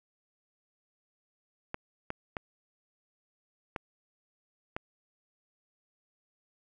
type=clicks; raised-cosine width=0.5 ms; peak=-19 dBFS; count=5; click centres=1.744 / 2.104 / 2.368 / 3.762 / 4.765 s; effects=none